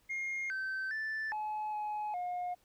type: tone with pitch steps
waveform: sine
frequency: 2133 / 1545 / 1760 / 853 / 844 / 716 Hz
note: C7 / G6 / A6 / G#5 / G#5 / F5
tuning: +33 / -26 / 0 / +46 / +28 / +43 cents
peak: -32 dBFS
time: 0.09-2.55 s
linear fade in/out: 20 ms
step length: 410 ms
effects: tanh soft clip ceiling -33 dBFS + pink hiss -70 dBFS RMS until 2.64 s